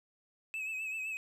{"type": "tone with vibrato", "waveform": "triangle", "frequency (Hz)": 2585, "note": "E7", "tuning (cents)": -34, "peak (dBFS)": -34, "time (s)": [0.54, 1.17], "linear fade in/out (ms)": 0, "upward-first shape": "sine", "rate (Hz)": 7.8, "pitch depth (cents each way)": 45, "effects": []}